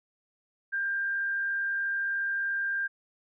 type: tone with frequency modulation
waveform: sine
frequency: 1593 Hz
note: G6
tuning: 27 cents sharp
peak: -27 dBFS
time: 0.72-2.88 s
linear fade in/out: 20 ms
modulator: 63.1 Hz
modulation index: 0.31
effects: none